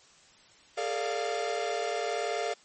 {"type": "chord", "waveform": "45% pulse", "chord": "Bb dominant seventh", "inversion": "third", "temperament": "equal with one note detuned", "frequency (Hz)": [415.3, 456, 587.3, 698.5], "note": ["Ab4", "Bb4", "D5", "F5"], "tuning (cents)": [0, -38, 0, 0], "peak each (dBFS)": [-36, -35, -36, -33], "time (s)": [0.77, 2.54], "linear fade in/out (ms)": 10, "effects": ["white hiss -58 dBFS RMS until 2.64 s", "MP3 32 kbps"]}